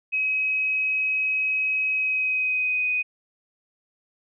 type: tone with pitch glide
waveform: sine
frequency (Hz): 2544 to 2495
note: D#7 to D#7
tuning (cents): +38 to +4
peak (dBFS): -21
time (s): 0.12-3.03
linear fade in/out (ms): 20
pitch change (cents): -34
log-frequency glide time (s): 1.91-2.91
effects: none